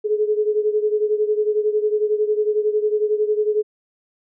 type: beating tone pair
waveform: sine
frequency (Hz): 421.7 / 432.7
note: G#4 / A4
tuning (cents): +26 / -29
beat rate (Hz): 11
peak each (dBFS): -18 / -22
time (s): 0.04-3.63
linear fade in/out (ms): 20
effects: none